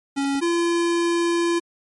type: tone pair in turn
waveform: square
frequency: 277.5 / 341.3 Hz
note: C#4 / F4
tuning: +2 / -40 cents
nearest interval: major third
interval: 358 cents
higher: second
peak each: -21 / -19 dBFS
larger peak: second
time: 0.16-0.41 / 0.41-1.6 s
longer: second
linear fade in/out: 20 ms
effects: MP3 48 kbps